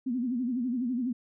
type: tone with vibrato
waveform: sine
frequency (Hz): 246.9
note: B3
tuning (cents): 0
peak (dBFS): -27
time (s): 0.06-1.13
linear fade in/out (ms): 10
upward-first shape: sine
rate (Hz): 12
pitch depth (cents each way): 120
effects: none